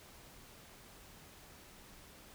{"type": "silence", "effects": ["pink hiss -57 dBFS RMS until 2.34 s"]}